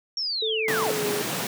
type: linear sweep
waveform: sine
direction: down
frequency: 5588 to 395.7 Hz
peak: -25 dBFS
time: 0.17-0.92 s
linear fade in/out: 2 ms
type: tone with pitch glide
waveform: sine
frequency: 440 to 415.3 Hz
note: A4 to G#4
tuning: 0 to 0 cents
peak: -26 dBFS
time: 0.42-1.22 s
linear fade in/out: 5 ms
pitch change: -100 cents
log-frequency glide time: 0.84-1.07 s
type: high-pass noise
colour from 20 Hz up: pink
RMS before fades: -29 dBFS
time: 0.68-1.47 s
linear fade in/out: 2 ms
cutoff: 130 Hz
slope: 48 dB/octave
effects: none